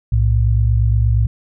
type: tone pair together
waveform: sine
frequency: 62.13 / 110.7 Hz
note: B1 / A2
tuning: +11 / +11 cents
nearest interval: minor seventh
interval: 1000 cents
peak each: -14 dBFS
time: 0.12-1.27 s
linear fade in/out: 5 ms
effects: none